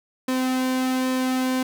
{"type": "tone with flanger", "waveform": "sawtooth", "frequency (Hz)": 257.7, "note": "C4", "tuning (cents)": -26, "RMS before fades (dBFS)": -23, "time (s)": [0.28, 1.63], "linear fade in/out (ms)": 5, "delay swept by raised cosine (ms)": [1.4, 2.36], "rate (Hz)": 1.2, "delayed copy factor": -0.5, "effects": []}